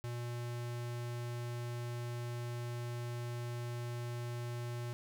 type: tone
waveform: square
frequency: 120 Hz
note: B2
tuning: 49 cents flat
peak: -39 dBFS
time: 0.04-4.93 s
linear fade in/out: 0 ms
effects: none